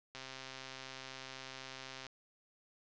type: click train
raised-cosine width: 0.2 ms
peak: -29 dBFS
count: 254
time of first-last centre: 0.15-2.067 s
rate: 132 Hz
effects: resampled to 16000 Hz + 10-bit